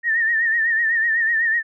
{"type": "tone with vibrato", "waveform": "sine", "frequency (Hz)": 1826, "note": "A#6", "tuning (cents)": -36, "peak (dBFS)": -16, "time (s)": [0.03, 1.63], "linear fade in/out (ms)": 50, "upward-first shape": "sine", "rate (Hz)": 8, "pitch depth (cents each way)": 64, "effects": []}